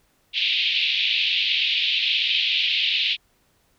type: band-pass noise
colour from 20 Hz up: pink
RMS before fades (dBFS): -22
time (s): 0.33-3.17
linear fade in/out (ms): 50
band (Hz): 2500 to 3900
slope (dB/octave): 48
effects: pink hiss -64 dBFS RMS until 3.78 s